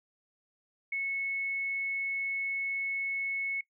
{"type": "tone", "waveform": "sine", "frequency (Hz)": 2199, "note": "C#7", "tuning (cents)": -14, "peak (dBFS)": -30, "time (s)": [0.92, 3.61], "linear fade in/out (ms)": 5, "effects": ["noise-tail reverb RT60 0.1 s tail -21 dB re dry"]}